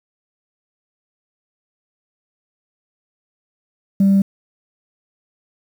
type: tone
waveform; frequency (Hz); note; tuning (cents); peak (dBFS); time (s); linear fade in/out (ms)
sine; 196; G3; 0; -8; 4-4.22; 5
effects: tanh soft clip ceiling -8 dBFS + 7-bit